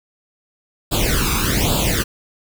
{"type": "noise with flanger", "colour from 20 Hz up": "pink", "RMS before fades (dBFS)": -18, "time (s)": [0.91, 2.04], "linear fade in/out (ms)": 20, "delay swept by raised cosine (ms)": [0.25, 0.82], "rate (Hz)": 1.2, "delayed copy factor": 0.9, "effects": []}